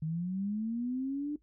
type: linear sweep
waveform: sine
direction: up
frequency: 152.9 to 299.9 Hz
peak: -31 dBFS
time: 0.02-1.36 s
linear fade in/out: 5 ms
effects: noise-tail reverb RT60 0.1 s tail -17 dB re dry + added 53 Hz sine -66 dBFS peak until 1.42 s